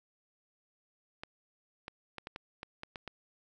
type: clicks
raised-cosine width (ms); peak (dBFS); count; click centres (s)
0.3; -25; 9; 1.235 / 1.881 / 2.183 / 2.271 / 2.361 / 2.631 / 2.834 / 2.958 / 3.077
effects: none